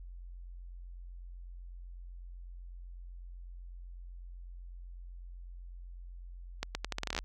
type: accelerating click train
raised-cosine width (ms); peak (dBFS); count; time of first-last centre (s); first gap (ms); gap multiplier
0.2; -16; 13; 6.63-7.189; 120; 0.8
effects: added 44 Hz sine -44 dBFS peak until 7.24 s